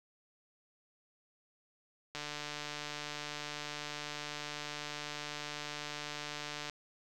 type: click train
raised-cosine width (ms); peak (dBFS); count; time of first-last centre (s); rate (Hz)
0.2; -23; 674; 2.15-6.697; 148
effects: none